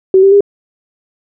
sine tone with pitch steps, 379.4 / 391 / 403.5 Hz, F#4 / G4 / G#4, +43 / -4 / -50 cents, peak -3 dBFS, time 0.14-0.407 s, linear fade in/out 2 ms, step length 89 ms, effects none

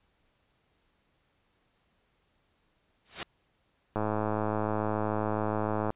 white noise with exponential growth, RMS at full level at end -27 dBFS, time 3.05-3.23 s, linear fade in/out 2 ms, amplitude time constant 39 ms
click train, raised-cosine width 1 ms, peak -16 dBFS, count 209, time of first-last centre 3.96-5.904 s, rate 107 Hz
effects pink hiss -72 dBFS RMS until 5.95 s + resampled to 8000 Hz

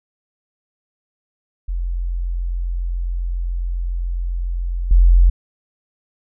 sine tone with level steps, 43.65 Hz, F1, in tune, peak -19 / -7 dBFS, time 1.68-5.3 s, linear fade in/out 10 ms, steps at 4.91 s, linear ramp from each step 2 ms, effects none

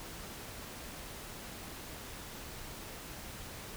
silence, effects pink hiss -46 dBFS RMS until 3.76 s

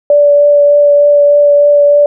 sine tone with vibrato, 580 Hz, D5, 22 cents flat, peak -3 dBFS, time 0.1-2.06 s, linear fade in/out 2 ms, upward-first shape triangle, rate 3.3 Hz, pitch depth 11 cents each way, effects none

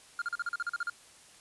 triangle tone bursts, 1405 Hz, F6, 10 cents sharp, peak -28 dBFS, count 11, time 0.19-0.898 s, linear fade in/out 2 ms, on 28 ms, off 40 ms, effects white hiss -56 dBFS RMS until 1.4 s + resampled to 24000 Hz

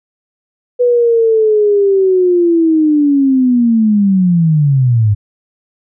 sine linear sweep, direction down, 493.9 to 100 Hz, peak -7 dBFS, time 0.79-5.15 s, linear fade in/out 20 ms, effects none

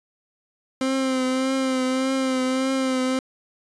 30% pulse tone with vibrato, 261.6 Hz, C4, in tune, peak -18 dBFS, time 0.81-3.19 s, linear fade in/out 2 ms, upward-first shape triangle, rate 1.7 Hz, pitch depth 37 cents each way, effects resampled to 22050 Hz

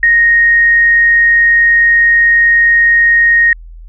sine tone, 1864.7 Hz, A#6, in tune, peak -5 dBFS, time 0.03-3.53 s, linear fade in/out 2 ms, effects added 41 Hz sine -29 dBFS peak until 3.88 s

